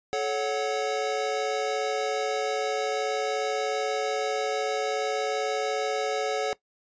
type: chord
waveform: square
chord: F# minor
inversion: first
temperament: equal with one note detuned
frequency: 431.9 / 554.4 / 740 Hz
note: A4 / C#5 / F#5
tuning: -32 / 0 / 0 cents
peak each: -30 / -31 / -31 dBFS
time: 0.13-6.53 s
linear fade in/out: 0 ms
effects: noise-tail reverb RT60 0.1 s tail -19 dB re dry + resampled to 16000 Hz